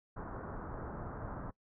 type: low-pass noise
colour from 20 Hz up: pink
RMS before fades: -43 dBFS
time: 0.16-1.51 s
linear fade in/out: 10 ms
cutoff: 1500 Hz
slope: 48 dB/octave
effects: noise-tail reverb RT60 0.1 s tail -20 dB re dry